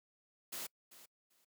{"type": "noise with echo", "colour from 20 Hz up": "white", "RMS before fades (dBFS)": -43, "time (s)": [0.52, 0.67], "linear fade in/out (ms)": 10, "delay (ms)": 390, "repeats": 2, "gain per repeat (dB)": -15, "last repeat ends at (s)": 1.45, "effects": ["noise-tail reverb RT60 0.1 s tail -26 dB re dry", "high-pass 150 Hz 12 dB/octave"]}